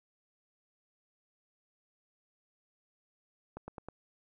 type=clicks; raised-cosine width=1 ms; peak=-28 dBFS; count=4; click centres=3.57 / 3.68 / 3.782 / 3.886 s; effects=none

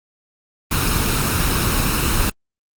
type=noise with comb filter; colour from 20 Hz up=pink; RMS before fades=-18 dBFS; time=0.71-2.3 s; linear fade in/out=5 ms; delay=0.75 ms; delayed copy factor=+0.55; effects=Opus 24 kbps

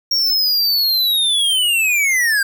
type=linear sweep; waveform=square; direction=down; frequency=5588 to 1568 Hz; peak=-14 dBFS; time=0.11-2.43 s; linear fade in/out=5 ms; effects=none

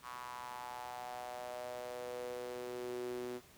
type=tone with high-pass filter sweep; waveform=sawtooth; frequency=123.47 Hz; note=B2; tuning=in tune; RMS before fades=-44 dBFS; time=0.02-3.41 s; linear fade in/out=50 ms; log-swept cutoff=1100 to 320 Hz; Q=5.1; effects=pink hiss -61 dBFS RMS until 3.57 s + high-pass 60 Hz 12 dB/octave

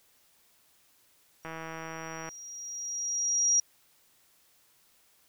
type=tone with exponential growth; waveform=sine; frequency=5710 Hz; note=F8; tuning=37 cents sharp; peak=-20 dBFS; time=1.43-3.6 s; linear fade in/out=2 ms; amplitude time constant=470 ms
type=click train; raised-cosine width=0.5 ms; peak=-25 dBFS; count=137; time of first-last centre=1.45-2.29 s; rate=162 Hz
effects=white hiss -65 dBFS RMS until 5.28 s

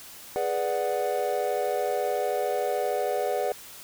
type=chord; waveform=triangle; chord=G# half-diminished seventh; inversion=none; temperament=equal; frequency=415.3 / 493.9 / 587.3 / 740 Hz; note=G#4 / B4 / D5 / F#5; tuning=0 / 0 / 0 / 0 cents; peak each=-29 / -28 / -28 / -28 dBFS; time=0.36-3.52 s; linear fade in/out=0 ms; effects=white hiss -45 dBFS RMS until 3.83 s

